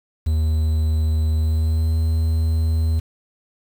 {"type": "tone with pitch glide", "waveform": "triangle", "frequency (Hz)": [78.7, 80.35], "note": ["D#2", "E2"], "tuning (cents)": [20, -44], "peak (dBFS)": -14, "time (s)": [0.26, 3], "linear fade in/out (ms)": 10, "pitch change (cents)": 36, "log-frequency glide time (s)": [1.34, 1.96], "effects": ["7-bit"]}